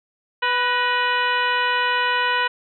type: harmonic tone with a mistuned harmonic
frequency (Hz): 493.9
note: B4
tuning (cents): 0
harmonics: 1 / 2 / 3 / 4 / 5 / 6 / 7 / 8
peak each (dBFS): -30 / -22 / -23 / -26 / -28 / -27 / -38 / -37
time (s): 0.42-2.48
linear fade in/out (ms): 10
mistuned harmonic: 4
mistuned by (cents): -70
effects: none